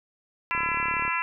harmonic tone, 337 Hz, E4, 38 cents sharp, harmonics 3 / 4 / 5 / 6 / 7 / 8, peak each -29 / -32 / -34 / -33 / -32 / -31 dBFS, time 0.51-1.22 s, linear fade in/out 0 ms
click train, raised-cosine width 2 ms, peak -26 dBFS, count 20, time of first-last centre 0.55-1.079 s, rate 35.9 Hz
effects none

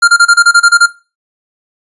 square tone bursts, 1396.9 Hz, F6, in tune, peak -3 dBFS, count 10, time 0.02-0.862 s, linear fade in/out 10 ms, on 59 ms, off 28 ms, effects noise-tail reverb RT60 0.3 s tail -18 dB re dry + resampled to 24000 Hz

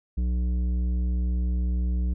triangle tone with tanh clipping, 61 Hz, B1, 21 cents flat, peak -24 dBFS, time 0.17-2.14 s, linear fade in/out 10 ms, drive 14 dB, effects none

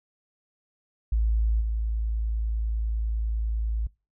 sine tone with level steps, 55 Hz, A1, in tune, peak -20 / -24 dBFS, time 1.12-3.87 s, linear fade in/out 5 ms, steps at 1.6 s, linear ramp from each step 20 ms, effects noise-tail reverb RT60 0.3 s tail -25 dB re dry

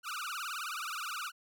sawtooth tone with vibrato, 1318.5 Hz, E6, in tune, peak -33 dBFS, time 0.03-1.32 s, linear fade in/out 50 ms, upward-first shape triangle, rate 19 Hz, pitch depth 260 cents each way, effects none

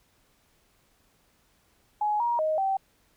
sine tone with pitch steps, 840 / 948 / 625 / 774 Hz, G#5 / A#5 / D#5 / G5, +19 / +29 / +8 / -22 cents, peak -23 dBFS, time 2.01-2.77 s, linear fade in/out 5 ms, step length 190 ms, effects pink hiss -66 dBFS RMS until 3.16 s

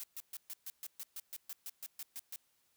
blue noise bursts, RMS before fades -44 dBFS, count 15, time 0-2.36 s, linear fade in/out 0 ms, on 36 ms, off 130 ms, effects white hiss -75 dBFS RMS until 2.76 s

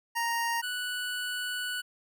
25% pulse tone pair in turn, 932.3 / 1479.9 Hz, A#5 / F#6, 0 / 0 cents, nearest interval minor sixth, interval 800 cents, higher second, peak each -24 / -28 dBFS, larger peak first, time 0.15-0.62 / 0.62-1.82 s, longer second, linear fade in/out 20 ms, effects none

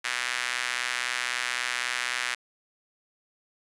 sawtooth tone with high-pass filter, 123.8 Hz, B2, 5 cents sharp, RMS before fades -30 dBFS, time 0.04-2.35 s, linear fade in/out 10 ms, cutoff 1800 Hz, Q 1.8, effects resampled to 24000 Hz

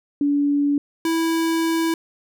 sine / square tone pair in turn, 286.8 / 328.1 Hz, D4 / E4, -41 / -8 cents, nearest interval major second, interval 233 cents, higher second, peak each -16 / -19 dBFS, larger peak first, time 0.21-0.78 / 1.05-1.94 s, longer second, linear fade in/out 2 ms, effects none

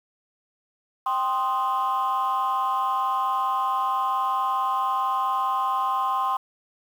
sine chord, C minor, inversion second, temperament equal, 784 / 1046.5 / 1244.5 Hz, G5 / C6 / Eb6, 0 / 0 / 0 cents, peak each -26 / -22 / -28 dBFS, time 1.06-6.37 s, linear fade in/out 5 ms, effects tanh soft clip ceiling -17 dBFS + 8-bit

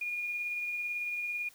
sine tone with tremolo, 2433 Hz, D#7, 39 cents flat, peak -31 dBFS, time 0.01-1.49 s, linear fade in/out 5 ms, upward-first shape triangle, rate 18 Hz, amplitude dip 30%, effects white hiss -59 dBFS RMS until 1.54 s

